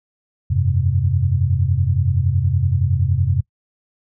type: chord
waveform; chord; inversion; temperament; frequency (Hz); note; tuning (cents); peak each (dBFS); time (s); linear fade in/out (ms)
sine; F suspended second; none; equal; 87.31 / 98 / 130.81; F2 / G2 / C3; 0 / 0 / 0; -19; 0.5-3.41; 10
effects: noise-tail reverb RT60 0.1 s tail -22 dB re dry